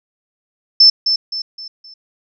sine tone with echo, 5290 Hz, E8, 5 cents sharp, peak -4 dBFS, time 0.8-0.9 s, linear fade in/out 5 ms, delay 260 ms, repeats 4, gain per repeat -8 dB, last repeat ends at 1.94 s, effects none

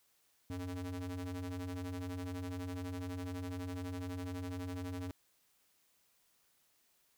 square ring-modulated tone, 89 Hz, F2, 33 cents sharp, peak -37 dBFS, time 0.5-5.11 s, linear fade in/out 0 ms, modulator 184 Hz, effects white hiss -73 dBFS RMS until 7.17 s

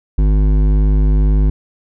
sine tone with hard clipping, 51 Hz, G#1, 31 cents flat, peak -11 dBFS, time 0.18-1.5 s, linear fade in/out 5 ms, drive 12 dB, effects none

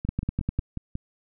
two click trains, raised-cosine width 5 ms, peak -13 / -18 dBFS, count 6 / 6, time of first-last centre 0.09-0.59 / 0.05-0.954 s, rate 10 / 5.53 Hz, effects none

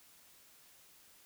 silence, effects white hiss -62 dBFS RMS until 1.25 s

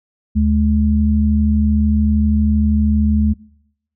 sine tone pair together, 75.2 / 212.7 Hz, D2 / G#3, +42 / +42 cents, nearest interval octave + tritone, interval 1800 cents, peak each -14 dBFS, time 0.35-3.34 s, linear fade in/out 20 ms, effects noise-tail reverb RT60 0.8 s tail -23 dB re dry

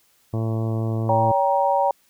harmonic tone, 111.9 Hz, A2, 30 cents sharp, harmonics 1 / 2 / 3 / 4 / 5 / 6 / 7 / 8 / 9 / 10, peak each -22 / -30 / -31 / -35 / -37 / -37 / -44 / -45 / -46 / -45 dBFS, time 0.33-1.32 s, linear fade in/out 10 ms
sine chord, G diminished, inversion second, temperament just, 564.5 / 784 / 940.8 Hz, Db5 / G5 / Bb5, +31 / 0 / +16 cents, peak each -21 dBFS, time 1.09-1.91 s, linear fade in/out 2 ms
effects white hiss -61 dBFS RMS until 2.09 s

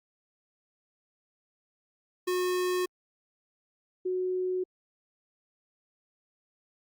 square / sine tone pair in turn, 363.1 / 368 Hz, F#4 / F#4, -33 / -9 cents, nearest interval unison, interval 24 cents, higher second, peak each -27 dBFS, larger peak neither, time 2.27-2.86 / 4.05-4.64 s, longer neither, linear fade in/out 10 ms, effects Opus 48 kbps

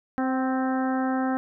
harmonic tone with a mistuned harmonic, 261.6 Hz, C4, in tune, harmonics 1 / 2 / 3 / 4 / 5 / 6 / 7, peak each -24 / -33 / -30 / -38 / -36 / -37 / -42 dBFS, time 0.18-1.37 s, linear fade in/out 0 ms, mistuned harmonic 3, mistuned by -22 cents, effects none

